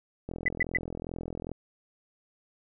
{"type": "click train", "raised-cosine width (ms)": 2, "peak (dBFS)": -23, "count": 53, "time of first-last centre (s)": [0.29, 1.516], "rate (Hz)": 42.4}
{"type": "tone bursts", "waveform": "sine", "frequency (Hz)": 2000, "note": "B6", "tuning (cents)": 21, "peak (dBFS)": -22, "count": 3, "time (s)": [0.46, 0.772], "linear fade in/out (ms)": 2, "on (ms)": 24, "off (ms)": 120}
{"effects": []}